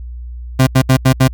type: tone bursts at uneven times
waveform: 30% pulse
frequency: 130.8 Hz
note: C3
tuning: in tune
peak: -4 dBFS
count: 5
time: 0.59-0.67 / 0.75-0.82 / 0.89-0.97 / 1.05-1.13 / 1.2-1.28 s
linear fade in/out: 10 ms
effects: added 60 Hz sine -25 dBFS peak until 1.33 s